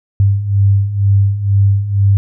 sine beating tone pair, 98 / 100.1 Hz, G2 / G2, 0 / +37 cents, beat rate 2.1 Hz, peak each -15 / -10 dBFS, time 0.2-2.17 s, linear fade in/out 0 ms, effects none

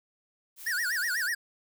blue noise, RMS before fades -44 dBFS, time 0.56-1.3 s, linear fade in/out 50 ms
square tone with vibrato, 1661.2 Hz, G#6, in tune, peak -28 dBFS, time 0.66-1.35 s, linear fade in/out 10 ms, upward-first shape sine, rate 8.1 Hz, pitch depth 250 cents each way
effects none

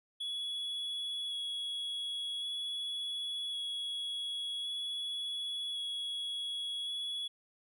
triangle tone with vibrato, 3363 Hz, G#7, 21 cents sharp, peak -34 dBFS, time 0.2-7.28 s, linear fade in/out 10 ms, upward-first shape square, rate 0.45 Hz, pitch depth 8 cents each way, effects none

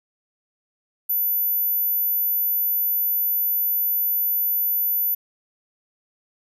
sine tone, 14000 Hz, A9, 10 cents flat, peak -19 dBFS, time 1.09-5.15 s, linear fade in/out 10 ms, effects none

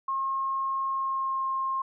sine tone with pitch glide, 1076 to 1065.5 Hz, C6 to C6, +48 to +31 cents, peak -26 dBFS, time 0.08-1.82 s, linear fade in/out 5 ms, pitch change -17 cents, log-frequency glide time 0.9-1.46 s, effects none

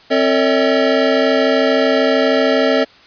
square tone cluster, 265.1 / 450.9 / 567 / 640 Hz, C4 / A4 / C#5 / D#5, +23 / +42 / +39 / +49 cents, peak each -18 dBFS, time 0.1-2.85 s, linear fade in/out 20 ms, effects white hiss -45 dBFS RMS until 3.06 s + resampled to 11025 Hz

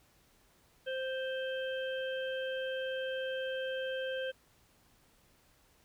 harmonic tone, 523.3 Hz, C5, in tune, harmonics 1 / 3 / 5 / 6, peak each -35 / -41 / -50 / -45 dBFS, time 0.86-4.32 s, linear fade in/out 20 ms, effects pink hiss -67 dBFS RMS until 5.84 s

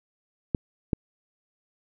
clicks, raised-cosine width 3 ms, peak -10 dBFS, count 2, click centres 0.548 / 0.932 s, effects none

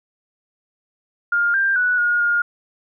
sine tone with pitch steps, 1410 / 1586 / 1476 / 1434 / 1420 Hz, F6 / G6 / F#6 / F6 / F6, +16 / +20 / -5 / +45 / +28 cents, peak -15 dBFS, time 1.32-2.42 s, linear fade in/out 5 ms, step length 220 ms, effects none

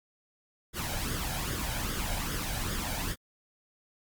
pink noise with flanger, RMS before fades -33 dBFS, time 0.73-3.16 s, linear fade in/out 50 ms, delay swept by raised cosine 0.59 to 1.32 ms, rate 2.5 Hz, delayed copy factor +0.6, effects Opus 48 kbps

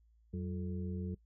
harmonic tone with a mistuned harmonic, 87.31 Hz, F2, in tune, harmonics 1 / 2 / 4 / 5, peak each -39 / -39 / -49 / -49 dBFS, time 0.33-1.15 s, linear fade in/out 10 ms, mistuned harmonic 2, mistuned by +110 cents, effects noise-tail reverb RT60 0.1 s tail -23 dB re dry + added 56 Hz sine -64 dBFS peak until 1.25 s

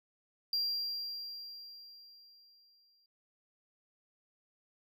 triangle tone with exponential decay, 4755 Hz, D8, 21 cents sharp, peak -28 dBFS, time 0.53-3.06 s, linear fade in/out 2 ms, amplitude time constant 550 ms, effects none

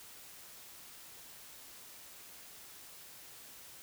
silence, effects white hiss -53 dBFS RMS until 3.82 s

